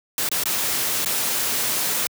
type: noise with dropouts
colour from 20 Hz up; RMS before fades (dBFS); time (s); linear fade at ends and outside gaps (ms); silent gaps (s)
white; -23; 0.18-2.07; 1; 0.289-0.315 / 0.437-0.456 / 1.047-1.059
effects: high-pass 100 Hz 12 dB/octave